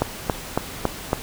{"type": "click train", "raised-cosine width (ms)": 1, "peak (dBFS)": -4, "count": 5, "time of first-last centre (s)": [0.02, 1.131], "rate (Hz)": 3.6, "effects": ["pink hiss -35 dBFS RMS until 1.22 s"]}